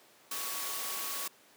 sine tone in noise, 1118 Hz, C#6, 14 cents sharp, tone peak -45 dBFS, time 0.31-1.28 s, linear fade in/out 5 ms, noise white, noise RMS -37 dBFS, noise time 0.31-1.28 s, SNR -11 dB, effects pink hiss -60 dBFS RMS until 1.56 s + high-pass 300 Hz 12 dB/octave

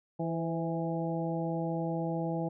harmonic tone with a mistuned harmonic, 164.81 Hz, E3, in tune, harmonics 1 / 2 / 3 / 4 / 5, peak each -33 / -36 / -38 / -39 / -40 dBFS, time 0.19-2.49 s, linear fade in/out 10 ms, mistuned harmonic 3, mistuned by +39 cents, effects none

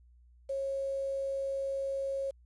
sine tone with quantisation, 545 Hz, C#5, 29 cents flat, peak -31 dBFS, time 0.49-2.31 s, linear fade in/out 10 ms, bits 9, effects added 60 Hz sine -57 dBFS peak until 2.45 s + resampled to 24000 Hz

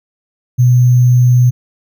sine tone with sample-and-hold, 123.47 Hz, B2, in tune, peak -5 dBFS, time 0.58-1.51 s, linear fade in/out 20 ms, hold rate 6300 Hz, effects none

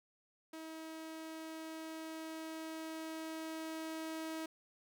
sawtooth tone with level ramp, 319.9 Hz, D#4, 48 cents sharp, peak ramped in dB -42 to -36 dBFS, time 0.53-4.46 s, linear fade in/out 5 ms, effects none

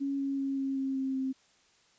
sine tone with pitch steps, 277.2 / 275 / 272.8 / 270.6 / 268.4 / 266.2 / 264.1 Hz, C#4 / C#4 / C#4 / C#4 / C4 / C4 / C4, 0 / -14 / -28 / -42 / +44 / +30 / +16 cents, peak -29 dBFS, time 0-1.33 s, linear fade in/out 20 ms, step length 190 ms, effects white hiss -65 dBFS RMS until 1.98 s + resampled to 16000 Hz

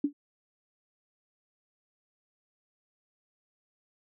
sine tone with exponential decay, 287.8 Hz, D4, 35 cents flat, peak -20 dBFS, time 0.04-0.13 s, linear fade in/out 5 ms, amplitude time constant 19 ms, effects none

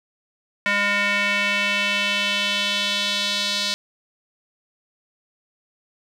square tone with band-pass filter sweep, 203.1 Hz, G#3, 38 cents flat, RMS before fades -22 dBFS, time 0.66-3.74 s, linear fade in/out 0 ms, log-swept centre 2000 to 4200 Hz, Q 2.7, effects none

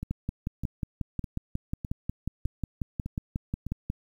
two click trains, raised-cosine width 5 ms, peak -21 / -17 dBFS, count 7 / 22, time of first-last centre 0.03-3.666 / 0.11-3.901 s, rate 1.65 / 5.54 Hz, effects 9-bit

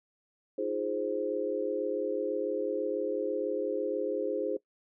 sine chord, F minor seventh, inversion third, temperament equal, 311.1 / 349.2 / 415.3 / 523.3 Hz, Eb4 / F4 / Ab4 / C5, 0 / 0 / 0 / 0 cents, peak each -37 / -37 / -33 / -33 dBFS, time 0.58-4.57 s, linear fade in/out 5 ms, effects noise-tail reverb RT60 0.1 s tail -20 dB re dry

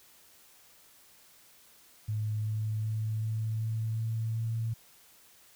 sine tone with pitch steps, 107.3 / 108.3 / 109.3 / 110.32 / 111.34 / 112.37 / 113.42 Hz, A2 / A2 / A2 / A2 / A2 / A2 / A#2, -43 / -27 / -11 / +5 / +21 / +37 / -47 cents, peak -29 dBFS, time 2.08-4.74 s, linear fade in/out 10 ms, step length 380 ms, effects white hiss -59 dBFS RMS until 5.55 s

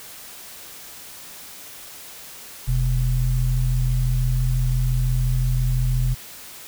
sine tone pair together, 40.58 / 126.4 Hz, E1 / B2, -26 / +41 cents, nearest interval octave + minor sixth, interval 1967 cents, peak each -20 dBFS, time 2.67-6.15 s, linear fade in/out 20 ms, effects white hiss -40 dBFS RMS until 6.67 s

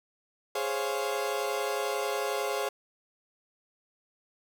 30% pulse chord, Db major seventh, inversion second, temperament equal, 415.3 / 523.3 / 554.4 / 698.5 Hz, Ab4 / C5 / Db5 / F5, 0 / 0 / 0 / 0 cents, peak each -30 / -33 / -32 / -34 dBFS, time 0.55-2.69 s, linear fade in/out 5 ms, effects none

